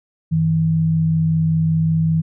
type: tone pair together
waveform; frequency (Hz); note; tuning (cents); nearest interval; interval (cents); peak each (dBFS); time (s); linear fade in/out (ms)
sine; 95.5 / 160.75; G2 / E3; -45 / -43; major sixth; 902; -25 / -14; 0.31-2.22; 20
effects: none